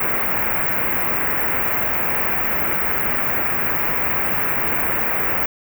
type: band-stop noise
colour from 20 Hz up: white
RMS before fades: -20 dBFS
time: 0-5.46 s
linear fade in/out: 5 ms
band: 2400 to 16000 Hz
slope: 48 dB/octave
effects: none